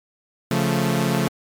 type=chord; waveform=sawtooth; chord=Db augmented; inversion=none; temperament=equal; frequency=138.59 / 174.61 / 220 Hz; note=Db3 / F3 / A3; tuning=0 / 0 / 0 cents; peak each=-19 dBFS; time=0.51-1.28 s; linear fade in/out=2 ms; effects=MP3 96 kbps